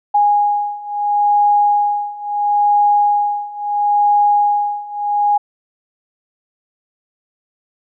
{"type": "beating tone pair", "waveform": "sine", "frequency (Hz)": [824, 824.74], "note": ["G#5", "G#5"], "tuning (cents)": [-14, -12], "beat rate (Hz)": 0.74, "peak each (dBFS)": [-16, -14], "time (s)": [0.14, 5.38], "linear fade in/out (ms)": 10, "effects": []}